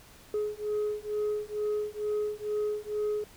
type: beating tone pair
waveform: sine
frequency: 420 / 422.2 Hz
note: G#4 / G#4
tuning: +19 / +29 cents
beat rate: 2.2 Hz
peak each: -30 dBFS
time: 0.34-3.24 s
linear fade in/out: 2 ms
effects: tanh soft clip ceiling -25 dBFS + pink hiss -54 dBFS RMS until 3.36 s